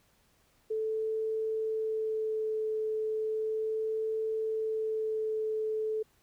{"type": "tone with vibrato", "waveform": "sine", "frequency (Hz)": 437.4, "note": "A4", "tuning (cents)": -10, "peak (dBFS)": -29, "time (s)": [0.7, 6.03], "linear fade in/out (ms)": 10, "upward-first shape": "sine", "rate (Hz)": 0.35, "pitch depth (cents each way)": 10, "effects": ["pink hiss -68 dBFS RMS until 6.22 s"]}